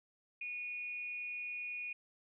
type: tone with amplitude modulation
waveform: sine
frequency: 2458 Hz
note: D#7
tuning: 22 cents flat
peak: -37 dBFS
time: 0.41-1.93 s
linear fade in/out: 5 ms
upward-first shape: sine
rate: 270 Hz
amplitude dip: 45%
effects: none